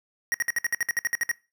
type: tone bursts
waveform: square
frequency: 1887 Hz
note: A#6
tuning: 21 cents sharp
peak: -23 dBFS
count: 13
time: 0.32-1.314 s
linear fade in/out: 0 ms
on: 22 ms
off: 59 ms
effects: noise-tail reverb RT60 0.3 s tail -22 dB re dry